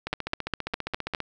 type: two click trains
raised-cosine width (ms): 0.3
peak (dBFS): -10 / -14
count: 6 / 18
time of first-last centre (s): 0.13-1.148 / 0.07-1.203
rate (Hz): 4.91 / 15
effects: none